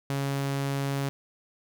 sawtooth tone, 138.59 Hz, C#3, in tune, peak -23 dBFS, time 0.1-1.09 s, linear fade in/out 0 ms, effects none

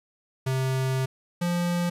square tone pair in turn, 131.5 / 174.49 Hz, C3 / F3, +9 / -1 cents, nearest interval perfect fourth, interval 490 cents, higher second, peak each -24 / -24 dBFS, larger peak neither, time 0.46-1.06 / 1.41-1.9 s, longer first, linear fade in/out 10 ms, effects resampled to 32000 Hz + 10-bit

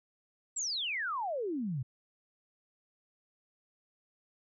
sine exponential sweep, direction down, 7902 to 118.4 Hz, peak -32 dBFS, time 0.56-1.83 s, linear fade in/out 10 ms, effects none

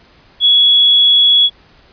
sine tone, 3366 Hz, G#7, 23 cents sharp, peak -6 dBFS, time 0.4-1.5 s, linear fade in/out 50 ms, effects pink hiss -47 dBFS RMS until 1.92 s + resampled to 11025 Hz

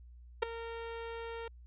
sawtooth tone with ADSR envelope, 460.5 Hz, A#4, 21 cents flat, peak -20 dBFS, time 0.42-1.48 s, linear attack 10 ms, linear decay 6 ms, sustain -16 dB, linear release 4 ms, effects added 60 Hz sine -51 dBFS peak until 1.66 s + resampled to 8000 Hz

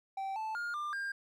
triangle tone with pitch steps, 776 / 876 / 1417 / 1194 / 1602 Hz, G5 / A5 / F6 / D6 / G6, -18 / -8 / +25 / +28 / +37 cents, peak -33 dBFS, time 0.17-1.12 s, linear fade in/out 5 ms, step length 190 ms, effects none

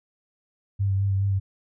sine tone with vibrato, 98 Hz, G2, in tune, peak -20 dBFS, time 0.79-1.4 s, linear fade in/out 20 ms, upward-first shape sine, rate 4.8 Hz, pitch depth 25 cents each way, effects none

